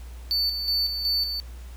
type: tone with tremolo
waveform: triangle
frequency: 4500 Hz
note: C#8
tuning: 25 cents sharp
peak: -20 dBFS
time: 0.31-1.4 s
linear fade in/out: 0 ms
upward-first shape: square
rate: 2.7 Hz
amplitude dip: 50%
effects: added 60 Hz sine -37 dBFS peak until 1.76 s + pink hiss -52 dBFS RMS until 1.76 s